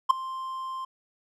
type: tone with ADSR envelope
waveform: triangle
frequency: 1050 Hz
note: C6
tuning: 6 cents sharp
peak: -10 dBFS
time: 0.09-0.85 s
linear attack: 16 ms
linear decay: 6 ms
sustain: -20 dB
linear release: 6 ms
effects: none